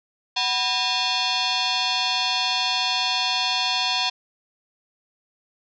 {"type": "tone with frequency modulation", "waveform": "sine", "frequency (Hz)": 117.5, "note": "A#2", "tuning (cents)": 14, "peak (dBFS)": -20, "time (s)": [0.36, 4.1], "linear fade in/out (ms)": 10, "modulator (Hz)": 863, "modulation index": 5.5, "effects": []}